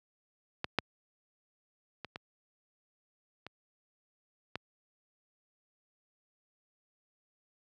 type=clicks; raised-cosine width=0.3 ms; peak=-16 / -10 / -24 / -24 / -27 / -20 dBFS; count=6; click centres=0.644 / 0.787 / 2.047 / 2.159 / 3.466 / 4.556 s; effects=high-pass 80 Hz 12 dB/octave